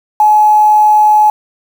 sine tone with quantisation, 849 Hz, G#5, 38 cents sharp, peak -4 dBFS, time 0.2-1.3 s, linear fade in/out 2 ms, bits 5, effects none

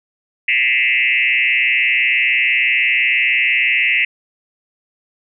sine tone with frequency modulation, 2349 Hz, D7, in tune, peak -12 dBFS, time 0.48-4.05 s, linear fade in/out 5 ms, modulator 126 Hz, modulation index 3.2, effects none

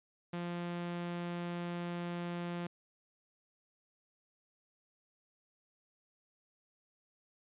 sawtooth tone, 173.7 Hz, F3, 9 cents flat, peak -33 dBFS, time 0.33-2.67 s, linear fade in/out 5 ms, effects resampled to 8000 Hz

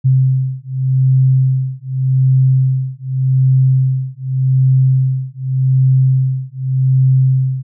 sine beating tone pair, 130.81 / 131.66 Hz, C3 / C3, 0 / +11 cents, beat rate 0.85 Hz, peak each -13 dBFS, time 0.04-7.63 s, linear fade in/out 20 ms, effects none

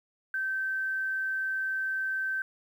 sine tone, 1549 Hz, G6, 21 cents flat, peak -28 dBFS, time 0.34-2.42 s, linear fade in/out 2 ms, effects 10-bit

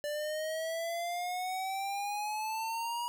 square exponential sweep, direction up, 586 to 962 Hz, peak -34 dBFS, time 0.04-3.08 s, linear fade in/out 0 ms, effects none

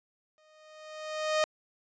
sawtooth tone with exponential growth, 619 Hz, D#5, 9 cents flat, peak -19 dBFS, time 0.38-1.44 s, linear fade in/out 0 ms, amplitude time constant 230 ms, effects resampled to 16000 Hz

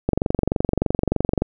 click train, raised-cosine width 2 ms, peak -5 dBFS, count 32, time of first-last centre 0.09-1.42 s, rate 23.3 Hz, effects none

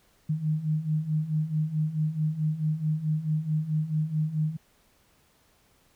sine beating tone pair, 151.9 / 156.5 Hz, D#3 / D#3, -41 / +10 cents, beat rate 4.6 Hz, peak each -30 / -26 dBFS, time 0.29-4.57 s, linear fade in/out 10 ms, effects pink hiss -64 dBFS RMS until 5.95 s

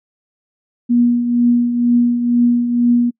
sine tone with tremolo, 240.3 Hz, B3, 47 cents flat, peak -8 dBFS, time 0.89-3.11 s, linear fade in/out 20 ms, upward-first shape triangle, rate 2.1 Hz, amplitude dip 60%, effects noise-tail reverb RT60 0.1 s tail -26 dB re dry

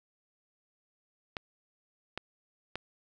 clicks, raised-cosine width 0.3 ms, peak -19 dBFS, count 3, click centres 1.368 / 2.176 / 2.756 s, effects none

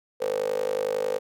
15% pulse tone with high-pass filter, 51 Hz, G#1, 31 cents flat, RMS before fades -27 dBFS, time 0.2-1.19 s, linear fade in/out 20 ms, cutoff 490 Hz, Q 9.9, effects none

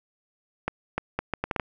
accelerating click train, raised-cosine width 0.5 ms, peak -11 dBFS, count 8, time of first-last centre 0.68-1.598 s, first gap 300 ms, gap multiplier 0.7, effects none

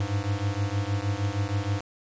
square beating tone pair, 98 / 104.4 Hz, G2 / G#2, 0 / +10 cents, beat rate 6.4 Hz, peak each -29 dBFS, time 0-1.81 s, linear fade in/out 5 ms, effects resampled to 16000 Hz

